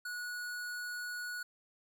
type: tone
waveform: square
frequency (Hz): 1462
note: F#6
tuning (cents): -21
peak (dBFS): -39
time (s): 0.05-1.43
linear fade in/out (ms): 5
effects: none